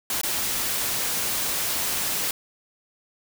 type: noise with dropouts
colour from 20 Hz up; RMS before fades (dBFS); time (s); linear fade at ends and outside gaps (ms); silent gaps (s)
white; -26; 0.1-2.31; 2; 0.214-0.233
effects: none

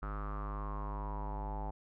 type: tone with low-pass filter sweep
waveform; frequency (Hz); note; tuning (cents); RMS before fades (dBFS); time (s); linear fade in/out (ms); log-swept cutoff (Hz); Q
square; 51.1; G#1; -27; -39; 0.02-1.71; 10; 1300 to 830; 7.9
effects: none

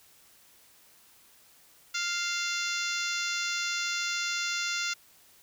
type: harmonic tone with a mistuned harmonic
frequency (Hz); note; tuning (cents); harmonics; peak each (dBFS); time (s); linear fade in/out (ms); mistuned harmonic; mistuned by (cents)
698.5; F5; 0; 2 / 3 / 4 / 5 / 6 / 7 / 8 / 9 / 10; -34 / -36 / -37 / -38 / -39 / -39 / -40 / -41 / -41; 1.94-4.94; 10; 4; -25
effects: white hiss -59 dBFS RMS until 5.42 s

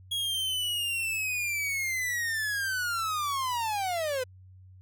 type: linear sweep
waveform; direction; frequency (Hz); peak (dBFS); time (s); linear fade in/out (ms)
45% pulse; down; 3322 to 493.9; -28; 0.11-4.24; 10
effects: added 93 Hz sine -49 dBFS peak until 4.81 s

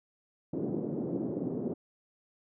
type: band-pass noise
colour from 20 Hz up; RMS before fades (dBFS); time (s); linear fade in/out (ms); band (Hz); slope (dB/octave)
white; -34; 0.53-1.74; 5; 150 to 400; 24
effects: none

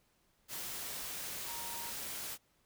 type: tone in noise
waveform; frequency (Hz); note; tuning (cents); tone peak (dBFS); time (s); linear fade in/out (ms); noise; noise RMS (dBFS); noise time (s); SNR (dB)
sine; 935; A#5; +5; -47; 1.45-1.93; 50; white; -42; 0.48-2.38; -8
effects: pink hiss -73 dBFS RMS until 2.65 s

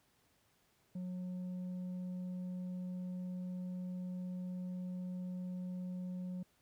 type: tone with tanh clipping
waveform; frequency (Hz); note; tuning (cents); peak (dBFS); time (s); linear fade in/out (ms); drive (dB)
sine; 181.6; F#3; -32; -40; 0.95-6.43; 5; 4
effects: pink hiss -73 dBFS RMS until 6.61 s + high-pass 60 Hz 12 dB/octave

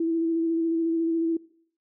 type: tone with vibrato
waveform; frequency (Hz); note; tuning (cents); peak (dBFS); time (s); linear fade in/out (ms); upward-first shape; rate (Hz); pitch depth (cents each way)
sine; 329.6; E4; 0; -22; 0-1.37; 5; square; 14; 17
effects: noise-tail reverb RT60 0.6 s tail -21 dB re dry

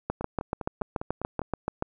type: two click trains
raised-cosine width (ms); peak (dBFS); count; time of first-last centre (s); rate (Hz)
1; -19 / -13; 7 / 13; 0.21-1.417 / 0.1-1.824; 4.97 / 6.96
effects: none

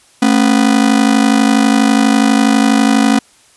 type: ring-modulated tone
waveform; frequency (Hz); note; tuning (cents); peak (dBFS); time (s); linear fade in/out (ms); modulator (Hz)
45% pulse; 246.9; B3; 0; -5; 0.22-3.19; 0; 26.1
effects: white hiss -48 dBFS RMS until 3.56 s + resampled to 24000 Hz

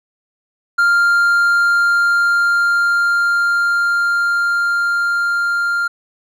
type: tone with level ramp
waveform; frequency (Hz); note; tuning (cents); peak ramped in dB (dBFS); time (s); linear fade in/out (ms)
triangle; 1396.9; F6; 0; -8 to -13; 0.78-5.88; 10
effects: none

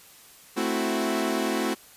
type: chord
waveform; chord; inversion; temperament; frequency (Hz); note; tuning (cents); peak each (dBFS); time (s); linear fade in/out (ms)
sawtooth; F# half-diminished seventh; first; equal; 220 / 261.6 / 329.6 / 370; A3 / C4 / E4 / F#4; 0 / 0 / 0 / 0; -26; 0.56-1.75; 20
effects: white hiss -51 dBFS RMS until 1.96 s + resampled to 32000 Hz

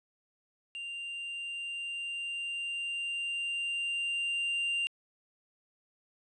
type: tone with level ramp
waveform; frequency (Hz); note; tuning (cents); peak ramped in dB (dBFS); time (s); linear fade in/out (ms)
triangle; 2785; F7; -5; -36 to -27; 0.75-4.87; 0
effects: resampled to 22050 Hz

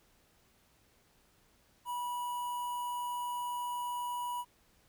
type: tone with notch filter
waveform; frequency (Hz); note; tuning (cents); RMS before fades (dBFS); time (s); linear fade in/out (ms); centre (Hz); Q
square; 974; B5; -24; -37; 1.85-4.45; 50; 4600; 0.61
effects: pink hiss -68 dBFS RMS until 4.88 s

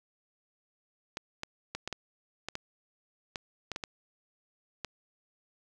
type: clicks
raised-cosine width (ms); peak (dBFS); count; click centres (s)
0.2; -18; 12; 1.171 / 1.434 / 1.75 / 1.876 / 1.927 / 2.486 / 2.554 / 3.358 / 3.717 / 3.761 / 3.838 / 4.847
effects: none

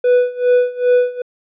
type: tone with tremolo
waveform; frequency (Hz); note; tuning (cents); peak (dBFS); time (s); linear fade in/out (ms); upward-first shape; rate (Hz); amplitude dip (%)
triangle; 493.9; B4; 0; -6; 0.04-1.22; 5; sine; 2.5; 90
effects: resampled to 8000 Hz

